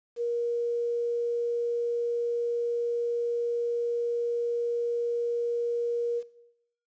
sine tone with quantisation, 473.4 Hz, A#4, 27 cents sharp, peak -26 dBFS, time 0.16-6.23 s, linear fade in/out 50 ms, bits 9, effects noise-tail reverb RT60 0.8 s tail -18 dB re dry + resampled to 16000 Hz

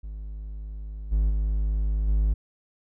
triangle tone with level steps, 51.91 Hz, G#1, in tune, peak -31 / -17 / -20 / -17 dBFS, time 0.03-2.34 s, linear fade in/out 10 ms, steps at 1.11 / 1.29 / 2.07 s, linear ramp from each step 20 ms, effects none

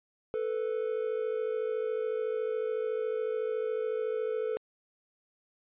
triangle tone pair together, 440 / 493.9 Hz, A4 / B4, 0 / 0 cents, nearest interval major second, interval 200 cents, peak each -29 / -32 dBFS, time 0.34-4.57 s, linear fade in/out 0 ms, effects resampled to 8000 Hz

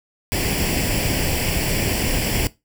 pink noise with comb filter, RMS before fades -21 dBFS, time 0.32-2.47 s, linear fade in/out 0 ms, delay 0.39 ms, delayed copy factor +0.7, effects noise-tail reverb RT60 0.2 s tail -18 dB re dry

